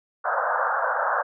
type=band-pass noise; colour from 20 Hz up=white; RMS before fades=-24 dBFS; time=0.24-1.23 s; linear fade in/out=20 ms; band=500 to 1600 Hz; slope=96 dB/octave; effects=none